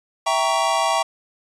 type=chord; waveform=square; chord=E diminished seventh; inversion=none; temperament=equal with one note detuned; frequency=659.3 / 784 / 932.3 / 1121 Hz; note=E5 / G5 / Bb5 / Db6; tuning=0 / 0 / 0 / +19 cents; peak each=-24 dBFS; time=0.26-1.03 s; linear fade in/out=10 ms; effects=resampled to 22050 Hz